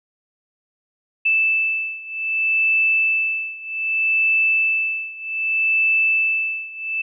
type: beating tone pair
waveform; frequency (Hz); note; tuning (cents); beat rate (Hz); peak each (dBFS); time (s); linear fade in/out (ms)
sine; 2637 / 2637.64; E7 / E7; 0 / 0; 0.64; -19 / -21; 1.25-7.02; 10
effects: none